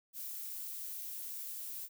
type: noise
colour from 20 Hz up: violet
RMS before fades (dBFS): -43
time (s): 0.13-1.89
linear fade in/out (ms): 50
effects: none